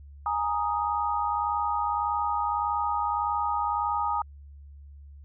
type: chord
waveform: sine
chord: Ab suspended second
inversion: none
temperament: equal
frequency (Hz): 830.6 / 932.3 / 1244.5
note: Ab5 / Bb5 / Eb6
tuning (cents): 0 / 0 / 0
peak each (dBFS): -29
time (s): 0.26-4.22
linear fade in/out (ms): 2
effects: added 71 Hz sine -44 dBFS peak until 5.24 s